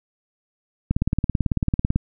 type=click train; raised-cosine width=5 ms; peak=-7 dBFS; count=20; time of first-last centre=0.91-1.96 s; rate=18.1 Hz; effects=none

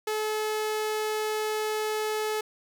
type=tone; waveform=sawtooth; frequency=430 Hz; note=A4; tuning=40 cents flat; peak=-23 dBFS; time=0.07-2.41 s; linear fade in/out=5 ms; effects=none

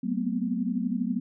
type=tone cluster; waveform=sine; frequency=187.2 / 220.6 / 240.9 / 253 Hz; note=F#3 / A3 / B3 / B3; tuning=+20 / +5 / -43 / +42 cents; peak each=-31 dBFS; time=0.03-1.2 s; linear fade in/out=10 ms; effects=none

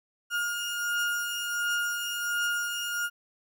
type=beating tone pair; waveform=35% pulse; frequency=1421 / 1422.4 Hz; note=F6 / F6; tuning=+30 / +31 cents; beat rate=1.4 Hz; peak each=-27 / -33 dBFS; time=0.3-3.1 s; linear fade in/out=50 ms; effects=none

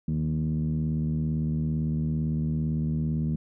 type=tone with low-pass filter; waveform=10% pulse; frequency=77.78 Hz; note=D#2; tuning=in tune; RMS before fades=-27 dBFS; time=0.08-3.36 s; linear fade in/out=5 ms; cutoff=190 Hz; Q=6; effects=none

